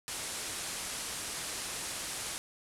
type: low-pass noise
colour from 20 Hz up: white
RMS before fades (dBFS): -39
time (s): 0.08-2.38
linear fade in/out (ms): 0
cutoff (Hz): 11000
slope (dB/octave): 48
effects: none